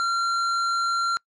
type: tone with hard clipping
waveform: sine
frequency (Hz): 1373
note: F6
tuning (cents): -30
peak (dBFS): -23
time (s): 0-1.17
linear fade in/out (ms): 0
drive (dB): 11
effects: noise-tail reverb RT60 0.1 s tail -25 dB re dry + low-pass 8000 Hz 12 dB/octave